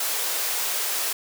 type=high-pass noise; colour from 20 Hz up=white; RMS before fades=-26 dBFS; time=0-1.13 s; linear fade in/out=5 ms; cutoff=390 Hz; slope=24 dB/octave; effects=none